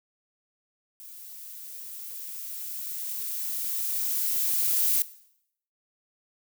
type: noise with level ramp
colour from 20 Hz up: violet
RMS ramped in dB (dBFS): -45 to -23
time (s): 1-5.02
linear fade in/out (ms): 0
effects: noise-tail reverb RT60 0.7 s tail -17 dB re dry